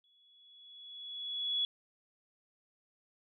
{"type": "tone with exponential growth", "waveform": "sine", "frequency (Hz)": 3384, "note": "G#7", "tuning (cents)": 32, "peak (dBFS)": -28, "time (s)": [0.04, 1.65], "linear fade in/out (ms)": 1, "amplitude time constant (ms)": 350, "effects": []}